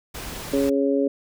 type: noise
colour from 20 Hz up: pink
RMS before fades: -34 dBFS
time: 0.14-0.7 s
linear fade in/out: 10 ms
type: harmonic tone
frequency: 138.59 Hz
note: C#3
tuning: in tune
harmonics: 2 / 3 / 4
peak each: -21 / -23 / -24 dBFS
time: 0.53-1.08 s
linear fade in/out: 5 ms
effects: none